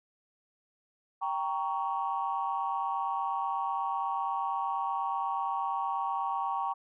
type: chord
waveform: sine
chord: G diminished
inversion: none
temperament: equal with one note detuned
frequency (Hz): 784 / 932.3 / 1116.4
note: G5 / Bb5 / Db6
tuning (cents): 0 / 0 / +12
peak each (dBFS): -33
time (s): 1.21-6.74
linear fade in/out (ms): 20
effects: tanh soft clip ceiling -20 dBFS